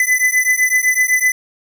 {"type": "beating tone pair", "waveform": "square", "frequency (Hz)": [2004, 2011.9], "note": ["B6", "B6"], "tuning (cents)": [25, 32], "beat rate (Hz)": 7.9, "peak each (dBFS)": -16, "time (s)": [0, 1.32], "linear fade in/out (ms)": 2, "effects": []}